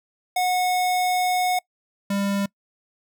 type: tone pair in turn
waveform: square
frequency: 730 / 199.36 Hz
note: F#5 / G3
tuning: -24 / +29 cents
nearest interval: octave + minor seventh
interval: 2247 cents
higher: first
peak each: -20 / -22 dBFS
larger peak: first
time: 0.36-1.59 / 2.1-2.46 s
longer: first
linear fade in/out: 5 ms
effects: noise-tail reverb RT60 0.1 s tail -24 dB re dry